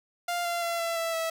sawtooth tone with pitch steps, 698.5 / 689.3 / 680.2 / 671.2 / 662.3 / 653.6 Hz, F5 / F5 / F5 / E5 / E5 / E5, 0 / -23 / -46 / +31 / +8 / -15 cents, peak -24 dBFS, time 0.28-1.3 s, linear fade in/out 5 ms, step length 170 ms, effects none

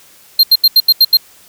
square tone bursts, 4186 Hz, C8, in tune, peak -4 dBFS, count 7, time 0.39-1.171 s, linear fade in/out 5 ms, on 43 ms, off 80 ms, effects white hiss -44 dBFS RMS until 1.48 s

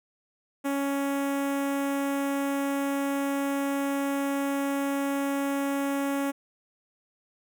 sawtooth tone with notch filter, 278.5 Hz, C#4, 8 cents sharp, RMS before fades -28 dBFS, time 0.64-6.32 s, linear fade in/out 20 ms, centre 4400 Hz, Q 0.86, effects none

